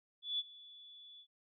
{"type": "tone with ADSR envelope", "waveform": "sine", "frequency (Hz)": 3444, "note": "A7", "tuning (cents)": -38, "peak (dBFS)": -32, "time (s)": [0.22, 1.27], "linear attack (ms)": 170, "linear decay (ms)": 34, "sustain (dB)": -21, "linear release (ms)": 74, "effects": []}